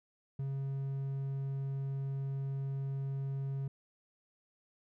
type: tone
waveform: triangle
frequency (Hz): 136.6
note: C#3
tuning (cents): -25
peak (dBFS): -32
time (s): 0.39-3.68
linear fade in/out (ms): 5
effects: none